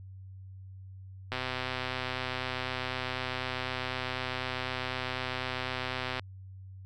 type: click train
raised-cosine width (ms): 0.3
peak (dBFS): -17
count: 625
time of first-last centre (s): 1.32-6.195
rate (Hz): 128
effects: added 95 Hz sine -44 dBFS peak until 6.85 s